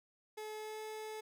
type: tone with pitch glide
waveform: 30% pulse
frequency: 429.6 to 433.3 Hz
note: A4 to A4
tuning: -41 to -27 cents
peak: -40 dBFS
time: 0.37-1.21 s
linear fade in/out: 10 ms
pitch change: +14 cents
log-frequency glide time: 0.55-0.82 s
effects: none